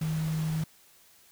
sine tone in noise, 157.9 Hz, D#3, 26 cents sharp, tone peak -27 dBFS, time 0.01-0.64 s, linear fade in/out 5 ms, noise pink, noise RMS -43 dBFS, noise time 0.01-0.64 s, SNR +13 dB, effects white hiss -59 dBFS RMS until 1.31 s

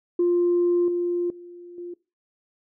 sine tone with level steps, 350 Hz, F4, 4 cents sharp, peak -16 / -21 / -39 / -32 dBFS, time 0.19-1.94 s, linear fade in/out 5 ms, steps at 0.88 / 1.3 / 1.78 s, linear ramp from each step 2 ms, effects noise-tail reverb RT60 0.3 s tail -22 dB re dry + tanh soft clip ceiling -14 dBFS

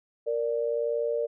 sine tone pair together, 466.1 / 587.3 Hz, A#4 / D5, 0 / 0 cents, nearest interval major third, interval 400 cents, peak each -27 / -29 dBFS, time 0.26-1.27 s, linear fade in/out 20 ms, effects none

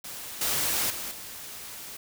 white noise with level steps, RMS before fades -39 / -27 / -35 / -41 dBFS, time 0.04-1.97 s, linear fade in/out 5 ms, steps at 0.41 / 0.9 / 1.11 s, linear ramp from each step 5 ms, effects none

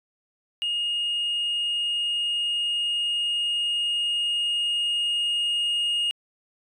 sine tone with level ramp, 2855 Hz, F7, 37 cents sharp, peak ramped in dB -22 to -19 dBFS, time 0.62-6.11 s, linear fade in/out 0 ms, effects tanh soft clip ceiling -21 dBFS

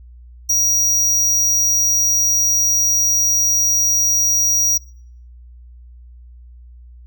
square tone, 5750 Hz, F8, 50 cents sharp, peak -13 dBFS, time 0.49-4.78 s, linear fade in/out 10 ms, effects noise-tail reverb RT60 0.6 s tail -25 dB re dry + added 60 Hz sine -38 dBFS peak until 7.06 s

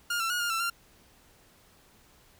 sawtooth tone with pitch steps, 1415 / 1345 / 1444 / 1411 / 1338 / 1385 Hz, F6 / E6 / F#6 / F6 / E6 / F6, +22 / +34 / -43 / +17 / +25 / -15 cents, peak -24 dBFS, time 0.1-0.7 s, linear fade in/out 5 ms, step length 100 ms, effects pink hiss -60 dBFS RMS until 2.39 s

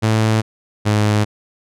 sawtooth tone pair in turn, 110 / 105.49 Hz, A2 / G#2, 0 / +28 cents, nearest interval minor second, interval 72 cents, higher first, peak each -9 dBFS, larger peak neither, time 0.02-0.42 / 0.85-1.25 s, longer neither, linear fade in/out 20 ms, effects low-pass 9000 Hz 12 dB/octave

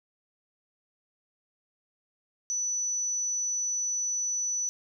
sine tone, 5960 Hz, F#8, 12 cents sharp, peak -27 dBFS, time 2.5-4.69 s, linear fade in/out 0 ms, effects none

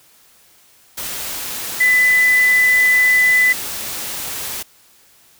sine tone in noise, 2000 Hz, B6, 21 cents sharp, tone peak -10 dBFS, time 1.8-3.53 s, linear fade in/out 10 ms, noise white, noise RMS -26 dBFS, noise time 0.97-4.63 s, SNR +13 dB, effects white hiss -51 dBFS RMS until 5.39 s

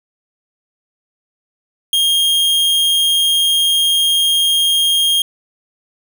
45% pulse tone, 3232 Hz, G#7, 48 cents flat, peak -11 dBFS, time 1.93-5.22 s, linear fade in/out 2 ms, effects none

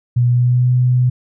sine tone with pitch glide, 121.8 to 125.22 Hz, B2 to B2, -24 to +24 cents, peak -10 dBFS, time 0.16-1.1 s, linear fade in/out 10 ms, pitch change +48 cents, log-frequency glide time 0.26-0.71 s, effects none

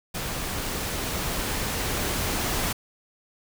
pink noise with level ramp, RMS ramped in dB -31 to -26 dBFS, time 0.14-2.73 s, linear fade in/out 10 ms, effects none

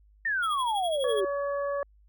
sine exponential sweep, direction down, 1864.7 to 370 Hz, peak -25 dBFS, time 0.25-1.25 s, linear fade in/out 5 ms
square tone with tremolo, 3322 Hz, G#7, in tune, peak -33 dBFS, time 0.42-1.21 s, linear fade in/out 20 ms, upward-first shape sine, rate 12 Hz, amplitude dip 80%
harmonic tone, 566 Hz, C#5, 36 cents sharp, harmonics 1 / 2 / 3, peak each -28 / -35 / -41 dBFS, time 1.04-1.83 s, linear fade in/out 2 ms
effects added 51 Hz sine -56 dBFS peak until 2.08 s

